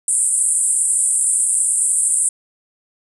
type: band-pass noise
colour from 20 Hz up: pink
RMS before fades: -17 dBFS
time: 0.08-2.29 s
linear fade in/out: 2 ms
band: 8100 to 9800 Hz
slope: 96 dB/octave
effects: none